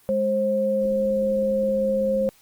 sine tone pair together, 207.7 / 531.9 Hz, G#3 / C5, 0 / +28 cents, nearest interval octave + major third, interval 1628 cents, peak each -26 / -20 dBFS, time 0.09-2.29 s, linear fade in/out 0 ms, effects white hiss -56 dBFS RMS until 2.41 s + Opus 24 kbps

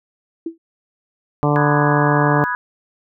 sine tone with exponential decay, 329.9 Hz, E4, 1 cent sharp, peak -18 dBFS, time 0.46-0.58 s, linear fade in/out 5 ms, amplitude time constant 24 ms
harmonic tone, 146.83 Hz, D3, in tune, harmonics 1 / 2 / 3 / 4 / 5 / 6 / 7 / 8, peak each -17 / -20 / -22 / -23 / -24 / -25 / -25 / -26 dBFS, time 1.43-2.44 s, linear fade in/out 0 ms
sine chord, G# minor seventh, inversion first, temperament equal, 987.8 / 1244.5 / 1480 / 1661.2 Hz, B5 / D#6 / F#6 / G#6, 0 / 0 / 0 / 0 cents, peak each -23 / -28 / -27 / -23 dBFS, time 1.56-2.55 s, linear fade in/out 0 ms
effects none

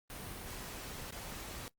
pink noise with dropouts, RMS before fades -45 dBFS, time 0.1-1.68 s, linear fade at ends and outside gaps 0 ms, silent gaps 1.107-1.124 s, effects noise-tail reverb RT60 0.1 s tail -20 dB re dry + Opus 32 kbps

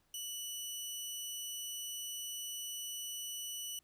15% pulse tone, 2960 Hz, F#7, in tune, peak -33 dBFS, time 0.14-3.79 s, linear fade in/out 2 ms, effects pink hiss -75 dBFS RMS until 3.83 s

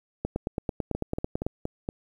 two click trains, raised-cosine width 2 ms, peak -14 / -16 dBFS, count 12 / 5, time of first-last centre 0.25-1.465 / 0.95-1.889 s, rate 9.05 / 4.26 Hz, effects 9-bit

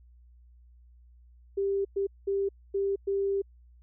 sine tone bursts at uneven times, 394.8 Hz, G4, 12 cents sharp, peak -25 dBFS, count 5, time 1.57-1.85 / 1.96-2.07 / 2.27-2.49 / 2.74-2.96 / 3.07-3.42 s, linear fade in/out 10 ms, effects added 60 Hz sine -53 dBFS peak until 3.82 s

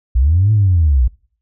sine linear two-way sweep, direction up then down, 56 to 110 to 56 Hz, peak -8 dBFS, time 0.15-1.08 s, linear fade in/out 10 ms, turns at 0.52 s, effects noise-tail reverb RT60 0.5 s tail -25 dB re dry + tanh soft clip ceiling -4 dBFS

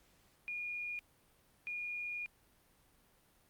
sine tone bursts at uneven times, 2433 Hz, D#7, 39 cents flat, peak -38 dBFS, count 2, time 0.48-0.99 / 1.67-2.26 s, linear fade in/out 0 ms, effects pink hiss -69 dBFS RMS until 3.49 s + Opus 48 kbps

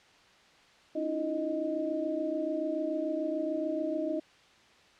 sine tone cluster, 277.5 / 311.7 / 338.6 / 623 Hz, C#4 / D#4 / E4 / D#5, +2 / +3 / +46 / +2 cents, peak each -40 / -33 / -37 / -33 dBFS, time 0.95-4.2 s, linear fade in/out 10 ms, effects white hiss -59 dBFS RMS until 4.99 s + low-pass 4000 Hz 12 dB/octave

